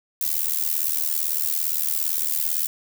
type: noise with amplitude modulation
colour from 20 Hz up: violet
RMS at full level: -20 dBFS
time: 0.21-2.67 s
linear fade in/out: 2 ms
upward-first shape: sine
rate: 77.7 Hz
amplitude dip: 90%
effects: none